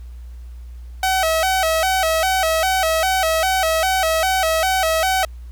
sawtooth tone with vibrato, 698.5 Hz, F5, in tune, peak -12 dBFS, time 1.03-5.25 s, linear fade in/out 2 ms, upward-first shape square, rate 2.5 Hz, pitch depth 140 cents each way, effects added 60 Hz sine -32 dBFS peak until 5.51 s + pink hiss -57 dBFS RMS until 5.51 s

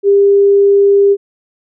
sine tone, 400 Hz, G4, 35 cents sharp, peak -5 dBFS, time 0.03-1.17 s, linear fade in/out 50 ms, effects none

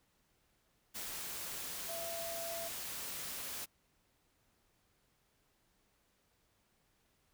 sine tone in noise, 671 Hz, E5, 31 cents sharp, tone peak -42 dBFS, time 1.88-2.69 s, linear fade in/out 20 ms, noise white, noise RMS -43 dBFS, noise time 0.94-3.66 s, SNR -2 dB, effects pink hiss -75 dBFS RMS until 7.33 s

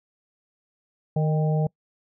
harmonic tone with a mistuned harmonic, 154.2 Hz, D#3, 15 cents flat, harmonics 1 / 3 / 4 / 5, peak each -20 / -30 / -32 / -34 dBFS, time 1.16-1.67 s, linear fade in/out 5 ms, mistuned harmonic 5, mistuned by +38 cents, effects noise-tail reverb RT60 0.1 s tail -25 dB re dry

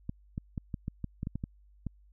clicks, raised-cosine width 5 ms, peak -22 dBFS, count 11, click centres 0.094 / 0.379 / 0.578 / 0.742 / 0.881 / 1.043 / 1.231 / 1.271 / 1.356 / 1.439 / 1.867 s, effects added 50 Hz sine -57 dBFS peak until 2.12 s

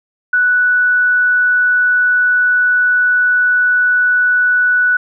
sine tone, 1480 Hz, F#6, in tune, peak -9 dBFS, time 0.33-4.97 s, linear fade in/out 5 ms, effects none

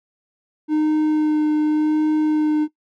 triangle tone with vibrato, 305.9 Hz, D#4, 29 cents flat, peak -13 dBFS, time 0.68-2.68 s, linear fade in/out 50 ms, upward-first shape sine, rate 0.88 Hz, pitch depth 12 cents each way, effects noise-tail reverb RT60 0.1 s tail -18 dB re dry

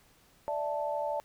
sine chord, D suspended second, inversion none, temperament equal, 587.3 / 659.3 / 880 Hz, D5 / E5 / A5, 0 / 0 / 0 cents, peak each -33 / -37 / -34 dBFS, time 0.48-1.2 s, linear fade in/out 0 ms, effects pink hiss -63 dBFS RMS until 1.24 s

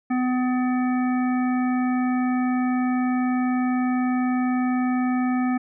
harmonic tone, 252 Hz, B3, 35 cents sharp, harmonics 1 / 3 / 5 / 7 / 9, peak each -20 / -30 / -34 / -37 / -39 dBFS, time 0.1-5.58 s, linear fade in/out 10 ms, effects none

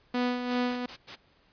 sawtooth tone with tremolo, 246.9 Hz, B3, in tune, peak -21 dBFS, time 0.14-0.86 s, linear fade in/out 5 ms, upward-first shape sine, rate 2.7 Hz, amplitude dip 55%
white noise bursts, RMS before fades -40 dBFS, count 4, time 0.49-1.162 s, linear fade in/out 20 ms, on 93 ms, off 100 ms
effects pink hiss -64 dBFS RMS until 1.52 s + resampled to 11025 Hz

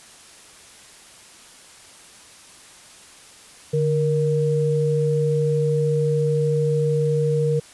sine tone pair together, 147.76 / 469.1 Hz, D3 / A#4, +11 / +11 cents, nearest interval octave + minor sixth, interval 2000 cents, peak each -20 dBFS, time 3.73-7.6 s, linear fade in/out 10 ms, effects white hiss -46 dBFS RMS until 7.73 s + resampled to 24000 Hz

